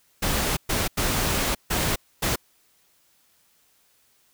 pink noise bursts at uneven times, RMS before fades -24 dBFS, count 5, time 0.22-0.57 / 0.69-0.88 / 0.97-1.55 / 1.7-1.96 / 2.22-2.36 s, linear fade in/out 10 ms, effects white hiss -63 dBFS RMS until 4.33 s

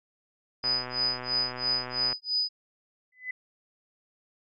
sine tone with tremolo, 4978 Hz, D#8, in tune, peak -23 dBFS, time 0.63-2.49 s, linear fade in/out 20 ms, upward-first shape sine, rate 3 Hz, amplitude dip 100%
click train, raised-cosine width 0.5 ms, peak -22 dBFS, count 187, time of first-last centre 0.64-2.128 s, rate 125 Hz
sine tone with exponential growth, 2011 Hz, B6, 31 cents sharp, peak -28 dBFS, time 3.12-3.31 s, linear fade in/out 5 ms, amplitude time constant 40 ms
effects none

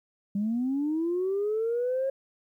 sine linear sweep, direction up, 196 to 544 Hz, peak -24 dBFS, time 0.35-2.1 s, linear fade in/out 5 ms, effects tanh soft clip ceiling -21 dBFS + 11-bit

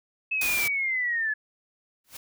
sine linear sweep, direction down, 2609 to 1700 Hz, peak -24 dBFS, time 0.31-1.34 s, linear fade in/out 10 ms
white noise, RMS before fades -30 dBFS, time 0.41-0.68 s, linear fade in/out 5 ms
white noise with exponential growth, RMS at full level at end -36 dBFS, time 2.04-2.17 s, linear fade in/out 5 ms, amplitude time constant 28 ms
effects none

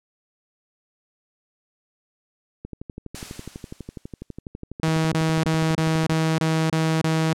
click train, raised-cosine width 3 ms, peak -21 dBFS, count 43, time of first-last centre 2.65-6.121 s, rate 12.1 Hz
white noise with exponential decay, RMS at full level -35 dBFS, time 3.15-4.4 s, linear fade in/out 0 ms, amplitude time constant 270 ms
sawtooth tone bursts, 160 Hz, D#3, 49 cents sharp, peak -15 dBFS, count 8, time 4.83-7.332 s, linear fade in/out 2 ms, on 290 ms, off 26 ms
effects low-pass 9000 Hz 12 dB/octave

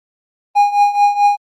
triangle tone with tremolo, 818 Hz, G#5, 26 cents flat, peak -4 dBFS, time 0.55-1.37 s, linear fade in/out 20 ms, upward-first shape triangle, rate 4.6 Hz, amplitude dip 85%, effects Opus 24 kbps

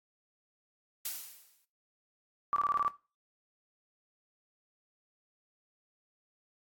blue noise with exponential decay, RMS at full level -33 dBFS, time 1.05-1.65 s, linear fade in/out 5 ms, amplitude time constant 130 ms
sine tone bursts, 1159 Hz, D6, 23 cents flat, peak -25 dBFS, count 7, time 2.53-2.88 s, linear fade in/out 0 ms, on 32 ms, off 21 ms
effects noise-tail reverb RT60 0.3 s tail -17 dB re dry + AAC 64 kbps

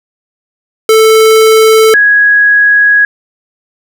square / sine tone pair in turn, 440.5 / 1663.1 Hz, A4 / G#6, +2 / +2 cents, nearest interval octave + major seventh, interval 2300 cents, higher second, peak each -3 dBFS, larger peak neither, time 0.89-1.94 / 1.94-3.05 s, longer second, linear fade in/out 2 ms, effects none

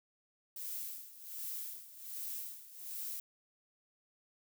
violet noise with tremolo, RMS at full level -41 dBFS, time 0.56-3.2 s, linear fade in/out 2 ms, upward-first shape sine, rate 1.3 Hz, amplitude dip 80%, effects none

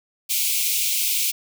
white high-pass noise, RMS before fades -22 dBFS, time 0.29-1.32 s, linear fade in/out 20 ms, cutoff 2200 Hz, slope 96 dB/octave, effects none

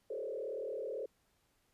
sine tone with frequency modulation, 483.2 Hz, B4, 38 cents flat, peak -37 dBFS, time 0.1-1.06 s, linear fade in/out 5 ms, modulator 38.1 Hz, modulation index 2.1, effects pink hiss -75 dBFS RMS until 1.73 s + resampled to 32000 Hz

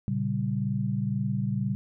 sine chord, G diminished, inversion first, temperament equal, 116.54 / 138.59 / 196 Hz, Bb2 / Db3 / G3, 0 / 0 / 0 cents, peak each -30 / -30 / -29 dBFS, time 0.08-1.75 s, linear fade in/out 0 ms, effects none

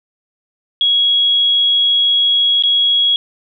sine tone with dropouts, 3322 Hz, G#7, in tune, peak -10 dBFS, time 0.81-3.16 s, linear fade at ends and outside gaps 1 ms, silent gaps 2.624-2.636 s, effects none

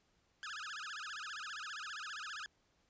sawtooth tone with vibrato, 1463 Hz, F#6, 20 cents flat, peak -39 dBFS, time 0.43-2.46 s, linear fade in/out 0 ms, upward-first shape sine, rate 15 Hz, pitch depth 300 cents each way, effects pink hiss -75 dBFS RMS until 2.89 s + resampled to 16000 Hz

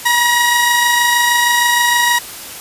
sawtooth tone pair together, 962.2 / 1898 Hz, B5 / A#6, -45 / +31 cents, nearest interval octave, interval 1176 cents, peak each -10 dBFS, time 0.05-2.19 s, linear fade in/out 10 ms, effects white hiss -30 dBFS RMS until 2.6 s + resampled to 32000 Hz

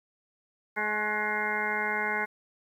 harmonic tone with a mistuned harmonic, 211.4 Hz, G#3, 31 cents sharp, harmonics 1 / 2 / 3 / 4 / 5 / 7 / 8 / 9 / 10, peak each -41 / -37 / -42 / -34 / -38 / -33 / -37 / -37 / -32 dBFS, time 0.76-2.26 s, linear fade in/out 20 ms, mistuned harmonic 5, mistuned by +33 cents, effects 10-bit

